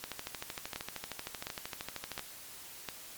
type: two click trains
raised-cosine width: 0.2 ms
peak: -19 / -20 dBFS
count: 4 / 29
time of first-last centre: 0.76-2.888 / 0.04-2.194 s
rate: 1.41 / 13 Hz
effects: white hiss -49 dBFS RMS until 3.17 s + MP3 96 kbps